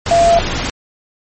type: tone in noise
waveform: sine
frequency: 681 Hz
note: F5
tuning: 44 cents flat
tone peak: -7 dBFS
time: 0.11-0.39 s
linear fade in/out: 2 ms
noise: pink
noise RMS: -19 dBFS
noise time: 0.06-0.7 s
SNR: +9 dB
effects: MP3 32 kbps